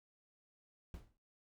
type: noise with exponential decay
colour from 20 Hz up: brown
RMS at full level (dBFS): -45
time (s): 0.94-1.17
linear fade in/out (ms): 1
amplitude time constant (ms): 49
effects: noise-tail reverb RT60 0.2 s tail -20 dB re dry